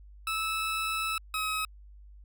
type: tone pair in turn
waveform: 20% pulse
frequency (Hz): 1308 / 1275.2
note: E6 / D#6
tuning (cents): -14 / +42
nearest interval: unison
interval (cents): 44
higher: first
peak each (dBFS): -24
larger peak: neither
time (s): 0.27-1.18 / 1.34-1.65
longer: first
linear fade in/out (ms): 2
effects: added 50 Hz sine -48 dBFS peak until 2.24 s